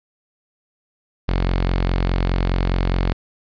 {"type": "tone", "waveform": "sawtooth", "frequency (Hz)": 44.84, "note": "F1", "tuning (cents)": 46, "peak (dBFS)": -13, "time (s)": [1.28, 3.13], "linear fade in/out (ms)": 10, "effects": ["resampled to 11025 Hz", "8-bit"]}